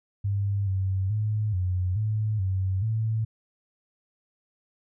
sine tone with pitch steps, 100 / 95.4 / 106.8 / 91.3 / 107.6 / 94.8 / 110.8 Hz, G2 / G2 / G#2 / F#2 / A2 / F#2 / A2, +35 / -47 / +49 / -23 / -38 / +43 / +13 cents, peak -23 dBFS, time 0.24-3.25 s, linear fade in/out 10 ms, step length 430 ms, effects none

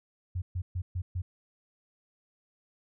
sine tone bursts, 90.5 Hz, F#2, 38 cents flat, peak -29 dBFS, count 5, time 0.35-1.22 s, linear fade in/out 10 ms, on 70 ms, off 130 ms, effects none

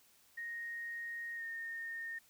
sine tone with pitch glide, 1864.7 to 1834.8 Hz, A#6 to A#6, 0 to -28 cents, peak -40 dBFS, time 0.37-2.19 s, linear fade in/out 10 ms, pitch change -28 cents, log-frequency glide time 1.36-1.42 s, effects white hiss -67 dBFS RMS until 2.29 s

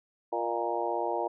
harmonic tone with a mistuned harmonic, 116.9 Hz, A#2, 5 cents sharp, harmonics 3 / 4 / 5 / 6 / 7 / 8, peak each -35 / -35 / -35 / -35 / -35 / -35 dBFS, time 0.32-1.28 s, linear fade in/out 10 ms, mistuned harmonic 5, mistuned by +47 cents, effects none

